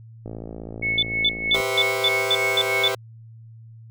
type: click train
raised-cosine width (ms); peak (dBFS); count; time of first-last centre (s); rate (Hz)
2; -21; 76; 0.26-1.602; 55.9
type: tone with tremolo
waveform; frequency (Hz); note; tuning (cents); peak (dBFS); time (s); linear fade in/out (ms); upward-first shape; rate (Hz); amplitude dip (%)
sine; 2201; C#7; -13; -20; 0.82-2.92; 10; sine; 3.2; 70
type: tone bursts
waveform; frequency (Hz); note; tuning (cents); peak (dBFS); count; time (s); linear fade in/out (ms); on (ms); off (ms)
sine; 3496; A7; -12; -16; 8; 0.98-2.88; 2; 45; 220
type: chord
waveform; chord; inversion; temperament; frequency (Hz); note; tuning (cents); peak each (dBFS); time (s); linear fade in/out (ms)
sawtooth; C major seventh; second; just; 392.4 / 490.5 / 523.3 / 654.1; G4 / B4 / C5 / E5; +2 / -12 / 0 / -14; -23 / -26 / -26 / -26; 1.54-2.95; 5
effects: added 113 Hz sine -41 dBFS peak until 3.9 s